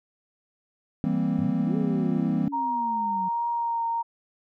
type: chord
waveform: triangle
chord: C dominant seventh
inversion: first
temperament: equal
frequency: 164.81 / 196 / 233.1 / 261.6 Hz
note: E3 / G3 / Bb3 / C4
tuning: 0 / 0 / 0 / 0 cents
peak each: -26 dBFS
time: 1.04-2.48 s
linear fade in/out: 0 ms
type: exponential two-way sweep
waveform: sine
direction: up then down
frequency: 87.31 to 432.9 to 181.8 Hz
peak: -33 dBFS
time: 1.38-3.29 s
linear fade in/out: 10 ms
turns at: 1.76 s
type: tone with vibrato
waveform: sine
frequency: 932.3 Hz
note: A#5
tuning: in tune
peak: -24 dBFS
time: 2.52-4.03 s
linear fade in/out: 20 ms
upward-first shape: triangle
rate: 1.3 Hz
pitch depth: 19 cents each way
effects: none